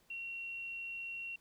sine tone, 2737 Hz, F7, 36 cents flat, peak -40 dBFS, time 0.1-1.36 s, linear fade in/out 5 ms, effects pink hiss -70 dBFS RMS until 1.4 s

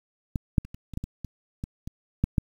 clicks, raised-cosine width 5 ms, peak -14 / -7 / -29 / -28 / -26 / -16 / -20 / -22 / -19 / -22 / -9 / -9 dBFS, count 12, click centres 0.358 / 0.582 / 0.65 / 0.745 / 0.937 / 0.974 / 1.04 / 1.247 / 1.639 / 1.875 / 2.24 / 2.382 s, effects 8-bit

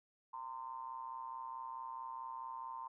triangle ring-modulated tone, 62.3 Hz, B1, 16 cents sharp, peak -38 dBFS, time 0.33-2.88 s, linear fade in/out 10 ms, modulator 977 Hz, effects none

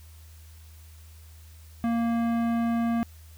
sine tone with tanh clipping, 232.4 Hz, A#3, 5 cents flat, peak -25 dBFS, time 1.84-3.03 s, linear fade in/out 0 ms, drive 16 dB, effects added 79 Hz sine -46 dBFS peak until 3.37 s + white hiss -57 dBFS RMS until 3.37 s

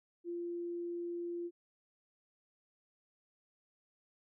sine tone, 345.5 Hz, F4, 19 cents flat, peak -37 dBFS, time 0.24-1.51 s, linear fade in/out 50 ms, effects none

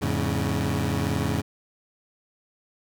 20% pulse tone cluster, 85.1 / 106.8 / 138.8 Hz, F2 / G#2 / C#3, -44 / +49 / +3 cents, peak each -23 dBFS, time 0.01-1.42 s, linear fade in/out 20 ms, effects none

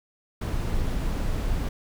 brown noise, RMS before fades -26 dBFS, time 0.41-1.69 s, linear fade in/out 5 ms, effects none

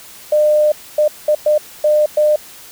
sine tone bursts at uneven times, 603 Hz, D5, 46 cents sharp, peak -9 dBFS, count 6, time 0.32-0.72 / 0.98-1.08 / 1.28-1.35 / 1.46-1.58 / 1.84-2.06 / 2.17-2.36 s, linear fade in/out 5 ms, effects white hiss -38 dBFS RMS until 2.71 s

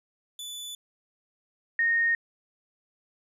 sawtooth / sine tone pair in turn, 3480 / 1850.9 Hz, A7 / A#6, -20 / -13 cents, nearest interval major seventh, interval 1093 cents, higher first, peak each -33 / -21 dBFS, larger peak second, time 0.39-0.75 / 1.79-2.15 s, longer neither, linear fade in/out 2 ms, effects resampled to 32000 Hz

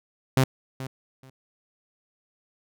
sawtooth tone with echo, 131.7 Hz, C3, 12 cents sharp, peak -13 dBFS, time 0.37-0.44 s, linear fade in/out 2 ms, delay 430 ms, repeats 2, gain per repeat -15 dB, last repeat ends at 1.3 s, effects none

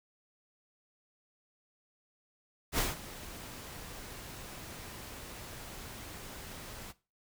pink noise with ADSR envelope, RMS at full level -29 dBFS, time 2.72-6.93 s, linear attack 64 ms, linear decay 170 ms, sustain -17 dB, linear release 31 ms, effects noise-tail reverb RT60 0.3 s tail -18 dB re dry

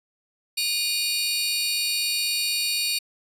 sawtooth tone cluster, 2441 / 2840 / 3773 / 4476 Hz, D#7 / F7 / A#7 / C#8, -34 / +28 / +20 / +16 cents, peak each -26 / -30 / -29 / -22 dBFS, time 0.57-2.99 s, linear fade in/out 10 ms, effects resampled to 32000 Hz

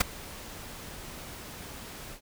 pink noise with ADSR envelope, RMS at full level -19 dBFS, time 0-2.21 s, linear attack 10 ms, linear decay 11 ms, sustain -24 dB, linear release 88 ms, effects none

